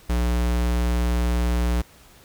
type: tone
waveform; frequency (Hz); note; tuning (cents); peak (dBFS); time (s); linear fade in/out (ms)
square; 60; B1; -49; -20; 0.09-1.82; 10
effects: pink hiss -51 dBFS RMS until 2.24 s